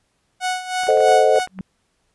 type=tone with tremolo; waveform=sawtooth; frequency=737 Hz; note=F#5; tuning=7 cents flat; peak=-15 dBFS; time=0.4-1.47 s; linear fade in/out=50 ms; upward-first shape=sine; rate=3.1 Hz; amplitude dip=75%
type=clicks; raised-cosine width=0.5 ms; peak=-22 dBFS; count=11; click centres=0.835 / 0.87 / 0.904 / 0.973 / 1.005 / 1.084 / 1.119 / 1.359 / 1.399 / 1.474 / 1.589 s
type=chord; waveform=sine; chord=A diminished seventh; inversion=none; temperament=equal; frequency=440 / 523.3 / 622.3 / 740 Hz; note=A4 / C5 / Eb5 / Gb5; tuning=0 / 0 / 0 / 0 cents; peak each=-17 dBFS; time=0.88-1.39 s; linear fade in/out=5 ms
type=tone with exponential growth; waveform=sine; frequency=188.4 Hz; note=F#3; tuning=32 cents sharp; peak=-22 dBFS; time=1.49-1.61 s; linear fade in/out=2 ms; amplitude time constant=24 ms
effects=pink hiss -67 dBFS RMS until 2.14 s + resampled to 24000 Hz